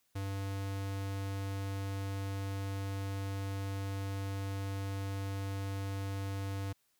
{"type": "tone", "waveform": "square", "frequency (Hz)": 98, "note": "G2", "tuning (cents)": 0, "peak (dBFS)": -36, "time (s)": [0.15, 6.73], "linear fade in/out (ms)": 10, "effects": ["white hiss -75 dBFS RMS until 6.99 s"]}